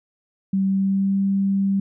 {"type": "tone with pitch glide", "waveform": "sine", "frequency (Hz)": [193.2, 196.01], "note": ["G3", "G3"], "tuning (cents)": [-25, 0], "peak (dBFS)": -17, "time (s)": [0.53, 1.8], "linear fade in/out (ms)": 5, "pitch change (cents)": 25, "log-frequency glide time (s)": [0.66, 1.19], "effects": []}